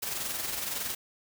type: noise with amplitude modulation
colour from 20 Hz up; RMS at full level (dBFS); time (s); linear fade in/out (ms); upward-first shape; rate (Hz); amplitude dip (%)
white; -32; 0.02-0.95; 10; sine; 21.7; 45
effects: none